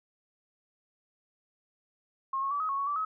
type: tone with pitch steps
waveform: sine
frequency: 1075 / 1094 / 1151 / 1267 / 1101 / 1114 / 1161 / 1278 Hz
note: C6 / C#6 / D6 / D#6 / C#6 / C#6 / D6 / D#6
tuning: +47 / -23 / -35 / +31 / -12 / +8 / -20 / +46 cents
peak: -28 dBFS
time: 2.33-3.05 s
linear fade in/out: 5 ms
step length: 90 ms
effects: none